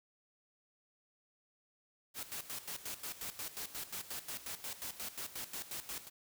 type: noise with tremolo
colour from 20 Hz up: white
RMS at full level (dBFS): -42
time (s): 2.14-6.1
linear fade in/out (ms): 50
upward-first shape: square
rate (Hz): 5.6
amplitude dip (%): 75
effects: none